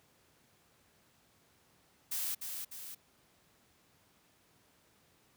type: noise with echo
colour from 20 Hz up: blue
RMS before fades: -36 dBFS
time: 2.11-2.35 s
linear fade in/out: 10 ms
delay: 300 ms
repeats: 2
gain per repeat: -5 dB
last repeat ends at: 2.95 s
effects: pink hiss -68 dBFS RMS until 5.36 s + high-pass 80 Hz 12 dB/octave